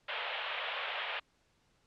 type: band-pass noise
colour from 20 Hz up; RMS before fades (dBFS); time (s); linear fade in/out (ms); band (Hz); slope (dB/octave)
white; -38; 0.08-1.2; 10; 490 to 3400; 48
effects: pink hiss -72 dBFS RMS until 1.86 s + low-pass 7000 Hz 12 dB/octave